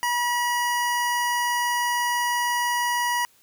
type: tone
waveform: 25% pulse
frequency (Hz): 966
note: B5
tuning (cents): -39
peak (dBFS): -18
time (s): 0.03-3.25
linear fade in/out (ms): 0
effects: white hiss -59 dBFS RMS until 3.42 s